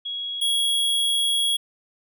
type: tone pair in turn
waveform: sine / square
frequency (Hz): 3322 / 3322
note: G#7 / G#7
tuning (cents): 0 / 0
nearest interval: unison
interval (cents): 0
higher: neither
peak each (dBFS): -27 / -20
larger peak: second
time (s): 0.05-0.41 / 0.41-1.57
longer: second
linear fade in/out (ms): 10
effects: none